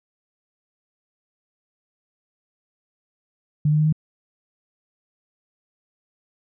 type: tone with pitch steps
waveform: sine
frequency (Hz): 150 / 151.83 / 153.68 / 155.56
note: D3 / D#3 / D#3 / D#3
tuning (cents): +37 / -42 / -21 / 0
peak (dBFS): -15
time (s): 3.65-3.926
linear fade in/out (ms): 5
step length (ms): 69
effects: none